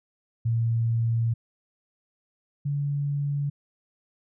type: tone pair in turn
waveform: sine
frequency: 115.2 / 142.98 Hz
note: A#2 / D3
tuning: -20 / -46 cents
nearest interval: major third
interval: 374 cents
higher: second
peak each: -21 / -24 dBFS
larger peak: first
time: 0.45-1.34 / 2.65-3.5 s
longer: first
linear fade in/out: 10 ms
effects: none